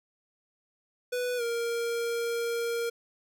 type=tone with pitch glide; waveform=square; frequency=493.9 to 467.3 Hz; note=B4 to A#4; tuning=0 to +4 cents; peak=-29 dBFS; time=1.12-2.9 s; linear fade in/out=10 ms; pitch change=-96 cents; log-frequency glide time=1.37-1.42 s; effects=none